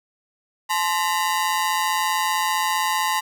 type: ring-modulated tone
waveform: sawtooth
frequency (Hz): 954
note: A#5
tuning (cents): +40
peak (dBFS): -13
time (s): 0.69-3.21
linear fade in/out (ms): 20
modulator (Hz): 87.7
effects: none